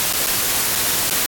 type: noise with dropouts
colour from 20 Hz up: white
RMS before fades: -19 dBFS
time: 0-1.26 s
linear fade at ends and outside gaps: 0 ms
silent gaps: 0.127-0.135 / 0.263-0.269 / 0.753-0.757 / 1.098-1.109 s
effects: AAC 64 kbps